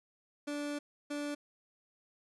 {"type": "tone bursts at uneven times", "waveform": "30% pulse", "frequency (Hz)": 291.5, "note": "D4", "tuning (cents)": -13, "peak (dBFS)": -33, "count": 2, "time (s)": [[0.47, 0.79], [1.1, 1.35]], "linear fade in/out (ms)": 10, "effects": ["resampled to 24000 Hz", "11-bit"]}